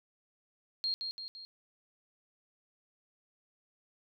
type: tone with echo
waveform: sine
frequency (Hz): 4229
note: C8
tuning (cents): +18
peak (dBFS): -30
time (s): 0.84-0.94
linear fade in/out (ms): 0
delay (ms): 170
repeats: 3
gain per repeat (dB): -5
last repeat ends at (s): 1.45
effects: none